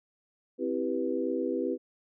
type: chord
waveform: sine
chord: C major seventh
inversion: none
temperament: equal with one note detuned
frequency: 261.6 / 329.6 / 392 / 491 Hz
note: C4 / E4 / G4 / B4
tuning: 0 / 0 / 0 / -10 cents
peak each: -33 dBFS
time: 0.58-1.78 s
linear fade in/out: 50 ms
effects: none